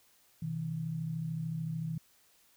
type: tone pair together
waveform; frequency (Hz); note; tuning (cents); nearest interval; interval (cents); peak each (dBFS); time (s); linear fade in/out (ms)
sine; 128.18 / 161.7; C3 / E3; -35 / -33; major third; 402; -40 / -34; 0.42-1.98; 5
effects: white hiss -66 dBFS RMS until 2.56 s